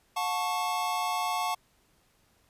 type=chord; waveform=square; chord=F# minor; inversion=none; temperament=equal with one note detuned; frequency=721 / 880 / 1108.7 Hz; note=F#5 / A5 / C#6; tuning=-45 / 0 / 0 cents; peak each=-33 dBFS; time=0.16-1.55 s; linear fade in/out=10 ms; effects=pink hiss -67 dBFS RMS until 2.49 s + resampled to 32000 Hz